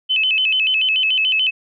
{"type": "tone with vibrato", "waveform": "sine", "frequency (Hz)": 2810, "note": "F7", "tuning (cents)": 10, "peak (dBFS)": -14, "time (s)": [0.09, 1.51], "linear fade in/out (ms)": 20, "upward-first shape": "square", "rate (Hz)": 6.9, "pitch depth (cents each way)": 140, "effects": []}